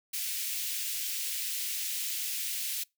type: high-pass noise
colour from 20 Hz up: white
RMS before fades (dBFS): -34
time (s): 0.13-2.84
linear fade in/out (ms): 10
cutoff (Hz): 2200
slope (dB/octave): 24
effects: noise-tail reverb RT60 0.2 s tail -25 dB re dry